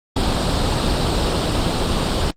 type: noise with comb filter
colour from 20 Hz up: pink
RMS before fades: -18 dBFS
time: 0.16-2.31 s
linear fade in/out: 5 ms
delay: 0.24 ms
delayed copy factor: +0.55
effects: low-pass 6000 Hz 12 dB/octave + Opus 24 kbps